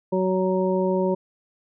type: harmonic tone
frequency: 186.7 Hz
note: F#3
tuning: 16 cents sharp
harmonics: 1 / 2 / 3 / 5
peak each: -24 / -23 / -25 / -30 dBFS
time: 0.12-1.15 s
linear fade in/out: 10 ms
effects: none